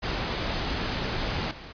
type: noise with level steps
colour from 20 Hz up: pink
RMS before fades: -29 / -42 dBFS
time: 0.02-1.73 s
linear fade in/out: 20 ms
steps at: 1.51 s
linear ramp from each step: 2 ms
effects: resampled to 11025 Hz